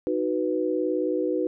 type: chord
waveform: sine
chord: B major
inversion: first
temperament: equal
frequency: 311.1 / 370 / 493.9 Hz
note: D#4 / F#4 / B4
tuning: 0 / 0 / 0 cents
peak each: -27 dBFS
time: 0.07-1.47 s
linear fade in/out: 0 ms
effects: none